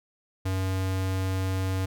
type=tone; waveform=square; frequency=94.5 Hz; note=F#2; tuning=37 cents sharp; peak=-26 dBFS; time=0.45-1.86 s; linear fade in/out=10 ms; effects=none